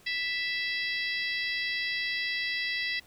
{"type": "harmonic tone with a mistuned harmonic", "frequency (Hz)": 659.3, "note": "E5", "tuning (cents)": 0, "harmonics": [3, 4, 5, 6, 7, 8], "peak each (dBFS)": [-31, -37, -39, -38, -39, -43], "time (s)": [0.06, 3], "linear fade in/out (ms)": 10, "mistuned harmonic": 7, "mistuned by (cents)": 41, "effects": ["pink hiss -58 dBFS RMS until 3.06 s"]}